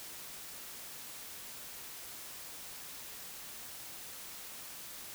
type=silence; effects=white hiss -47 dBFS RMS until 5.14 s